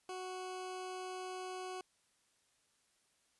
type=tone; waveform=20% pulse; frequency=370 Hz; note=F#4; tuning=in tune; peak=-37 dBFS; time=0.09-1.81 s; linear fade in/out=2 ms; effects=white hiss -75 dBFS RMS until 3.39 s + resampled to 24000 Hz